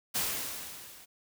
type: noise with level ramp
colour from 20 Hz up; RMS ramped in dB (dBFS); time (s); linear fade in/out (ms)
white; -29 to -53; 0.14-1.06; 20
effects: none